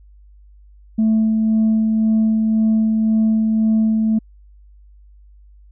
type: tone with tremolo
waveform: sine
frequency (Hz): 220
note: A3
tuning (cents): 0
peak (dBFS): -10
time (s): 0.98-4.19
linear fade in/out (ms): 10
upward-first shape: sine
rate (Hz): 1.9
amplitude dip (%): 30
effects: tanh soft clip ceiling -10 dBFS + added 50 Hz sine -43 dBFS peak until 5.71 s